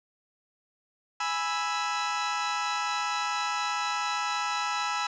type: chord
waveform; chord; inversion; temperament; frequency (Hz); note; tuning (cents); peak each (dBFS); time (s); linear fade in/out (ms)
sawtooth; E major; first; equal; 830.6 / 987.8 / 1318.5; G#5 / B5 / E6; 0 / 0 / 0; -29 / -29 / -27; 1.2-5.07; 5
effects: resampled to 16000 Hz + 9-bit